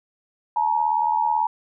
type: tone pair together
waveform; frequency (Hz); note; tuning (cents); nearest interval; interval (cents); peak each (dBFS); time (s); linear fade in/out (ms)
sine; 863 / 941.2; A5 / A#5; -34 / +16; major second; 150; -21; 0.56-1.47; 5
effects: none